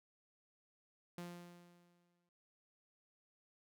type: tone with exponential decay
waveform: sawtooth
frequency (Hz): 174.61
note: F3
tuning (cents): 0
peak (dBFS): -40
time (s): 1.18-2.29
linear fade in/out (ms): 2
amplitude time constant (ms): 240
effects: none